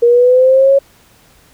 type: linear sweep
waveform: sine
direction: up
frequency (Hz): 469.9 to 555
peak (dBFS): -5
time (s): 0.02-0.79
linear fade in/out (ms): 10
effects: pink hiss -48 dBFS RMS until 1.53 s